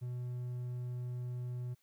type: tone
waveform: triangle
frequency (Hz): 123.47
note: B2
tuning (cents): 0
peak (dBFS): -35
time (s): 0.01-1.75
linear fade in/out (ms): 20
effects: white hiss -75 dBFS RMS until 1.82 s